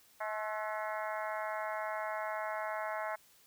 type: harmonic tone with a mistuned harmonic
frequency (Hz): 214.3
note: A3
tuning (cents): -45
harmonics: 3 / 4 / 5 / 6 / 7 / 8 / 9 / 10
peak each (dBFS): -39 / -41 / -43 / -45 / -46 / -47 / -48 / -49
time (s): 0.2-3.16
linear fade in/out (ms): 10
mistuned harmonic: 6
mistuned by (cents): +56
effects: white hiss -64 dBFS RMS until 3.46 s